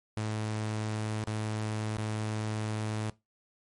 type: tone with dropouts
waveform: sawtooth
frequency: 108.2 Hz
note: A2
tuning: 29 cents flat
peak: -27 dBFS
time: 0.17-3.1 s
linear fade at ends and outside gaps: 0 ms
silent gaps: 1.239-1.274 / 1.968-1.982 s
effects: noise-tail reverb RT60 0.2 s tail -19 dB re dry + MP3 48 kbps